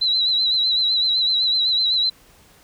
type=tone with vibrato; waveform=sine; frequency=3977 Hz; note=B7; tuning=11 cents sharp; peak=-16 dBFS; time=0.01-2.1 s; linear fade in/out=10 ms; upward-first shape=sine; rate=7.9 Hz; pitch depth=57 cents each way; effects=pink hiss -52 dBFS RMS until 2.63 s